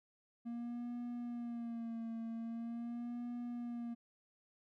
triangle tone with vibrato, 234.3 Hz, A#3, 9 cents sharp, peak -38 dBFS, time 0.45-3.95 s, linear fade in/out 20 ms, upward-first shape sine, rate 0.43 Hz, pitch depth 50 cents each way, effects none

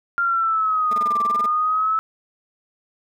sine exponential two-way sweep, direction down then up, 1397 to 1174.7 to 1310 Hz, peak -17 dBFS, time 0.18-1.99 s, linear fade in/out 0 ms, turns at 1.22 s
15% pulse tone bursts, 218.9 Hz, A3, 9 cents flat, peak -25 dBFS, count 12, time 0.91-1.46 s, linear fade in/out 2 ms, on 22 ms, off 26 ms
effects none

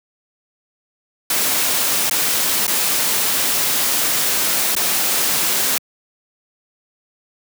white noise with dropouts, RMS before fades -18 dBFS, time 1.3-5.78 s, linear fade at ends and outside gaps 2 ms, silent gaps 2.097-2.11 / 2.668-2.678 / 4.752-4.764 s, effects high-pass 150 Hz 12 dB/octave

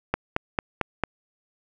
click train, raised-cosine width 0.5 ms, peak -7 dBFS, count 5, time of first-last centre 0.14-1.037 s, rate 4.46 Hz, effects none

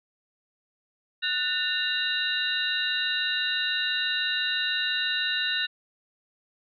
sine tone cluster, 1480 / 1799 / 2798 / 3724 / 3950 Hz, F#6 / A6 / F7 / A#7 / B7, 0 / +38 / +3 / -2 / 0 cents, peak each -31 dBFS, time 1.22-5.67 s, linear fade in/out 20 ms, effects none

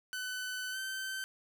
sawtooth tone with pitch glide, 1506 to 1543 Hz, F#6 to G6, +30 to -28 cents, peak -33 dBFS, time 0.13-1.24 s, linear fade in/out 0 ms, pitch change +42 cents, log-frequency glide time 0.71-0.77 s, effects none

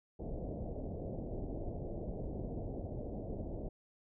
pink low-pass noise, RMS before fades -41 dBFS, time 0.19-3.69 s, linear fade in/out 10 ms, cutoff 680 Hz, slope 48 dB/octave, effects none

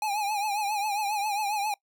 square tone with vibrato, 829 Hz, G#5, 3 cents flat, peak -27 dBFS, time 0.02-1.74 s, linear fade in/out 2 ms, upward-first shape triangle, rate 7.4 Hz, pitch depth 95 cents each way, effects noise-tail reverb RT60 0.1 s tail -23 dB re dry

